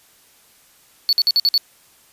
triangle tone bursts, 4441 Hz, C#8, 2 cents sharp, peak -11 dBFS, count 6, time 1.09-1.578 s, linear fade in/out 0 ms, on 38 ms, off 52 ms, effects white hiss -53 dBFS RMS until 2.12 s + resampled to 32000 Hz

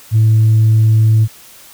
sine tone, 110 Hz, A2, in tune, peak -5 dBFS, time 0.11-1.28 s, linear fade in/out 50 ms, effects tanh soft clip ceiling -4 dBFS + white hiss -40 dBFS RMS until 1.73 s

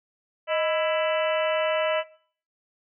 harmonic tone with a mistuned harmonic, 331.2 Hz, E4, 8 cents sharp, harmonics 2 / 3 / 4 / 5 / 6 / 7 / 8 / 9, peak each -23 / -33 / -32 / -37 / -34 / -37 / -35 / -36 dBFS, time 0.47-2.04 s, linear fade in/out 50 ms, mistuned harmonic 2, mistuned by -100 cents, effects noise-tail reverb RT60 0.5 s tail -19 dB re dry

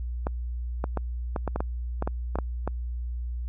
clicks, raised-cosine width 1 ms, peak -14 dBFS, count 12, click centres 0.269 / 0.841 / 0.973 / 1.362 / 1.477 / 1.56 / 1.605 / 2.024 / 2.075 / 2.356 / 2.387 / 2.676 s, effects added 60 Hz sine -29 dBFS peak until 3.48 s

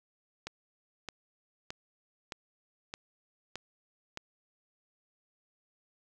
click train, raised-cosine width 0.2 ms, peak -21 dBFS, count 7, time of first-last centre 0.47-4.174 s, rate 1.62 Hz, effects none

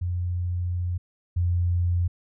sine tone pair in turn, 88.6 / 87.68 Hz, F2 / F2, +25 / +7 cents, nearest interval unison, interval 18 cents, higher first, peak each -24 / -20 dBFS, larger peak second, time 0.01-0.98 / 1.36-2.08 s, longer first, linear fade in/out 10 ms, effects none

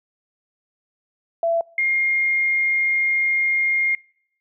sine tone pair in turn, 670 / 2127 Hz, E5 / C7, +28 / +28 cents, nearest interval octave + minor sixth, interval 2000 cents, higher second, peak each -17 dBFS, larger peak neither, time 1.43-1.61 / 1.78-3.95 s, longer second, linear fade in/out 2 ms, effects noise-tail reverb RT60 0.7 s tail -26 dB re dry

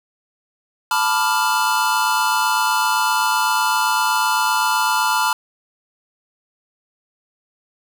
square chord, B half-diminished seventh, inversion third, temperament equal with one note detuned, 880 / 987.8 / 1181.5 / 1396.9 Hz, A5 / B5 / D6 / F6, 0 / 0 / +10 / 0 cents, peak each -22 / -21 / -26 / -22 dBFS, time 0.91-5.33 s, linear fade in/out 2 ms, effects none

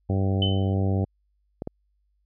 harmonic tone, 96.8 Hz, G2, 21 cents flat, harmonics 1 / 2 / 3 / 4 / 5 / 6 / 7 / 8, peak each -22 / -28 / -32 / -34 / -36 / -38 / -39 / -40 dBFS, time 0.09-1.05 s, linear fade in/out 10 ms
sine tone with exponential decay, 3036 Hz, F#7, 44 cents sharp, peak -21 dBFS, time 0.42-0.74 s, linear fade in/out 2 ms, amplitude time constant 68 ms
clicks, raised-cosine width 2 ms, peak -18 dBFS, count 2, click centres 1.621 / 1.674 s
effects added 50 Hz sine -66 dBFS peak until 2.25 s

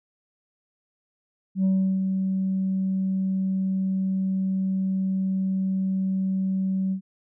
sine tone with ADSR envelope, 190.3 Hz, F#3, 49 cents sharp, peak -15 dBFS, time 1.55-7.01 s, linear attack 94 ms, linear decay 350 ms, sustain -6 dB, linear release 91 ms, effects tanh soft clip ceiling -17 dBFS

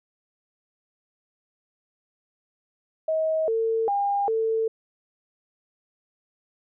sine tone with pitch steps, 635 / 449.7 / 805 / 446.5 Hz, D#5 / A4 / G5 / A4, +35 / +38 / +46 / +25 cents, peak -21 dBFS, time 3.08-4.68 s, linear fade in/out 5 ms, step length 400 ms, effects none

